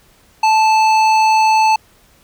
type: tone with hard clipping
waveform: triangle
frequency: 876 Hz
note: A5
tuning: 8 cents flat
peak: -11 dBFS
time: 0.43-1.76 s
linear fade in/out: 5 ms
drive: 16 dB
effects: pink hiss -51 dBFS RMS until 2.23 s